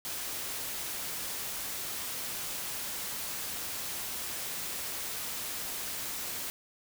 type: noise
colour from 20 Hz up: white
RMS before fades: -37 dBFS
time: 0.05-6.5 s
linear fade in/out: 0 ms
effects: none